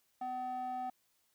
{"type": "tone with band-pass filter", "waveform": "square", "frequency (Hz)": 252.6, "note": "B3", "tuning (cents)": 39, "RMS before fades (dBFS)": -39, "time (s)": [0.21, 0.9], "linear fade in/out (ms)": 5, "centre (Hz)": 760, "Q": 4.2, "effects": ["white hiss -75 dBFS RMS until 1.34 s"]}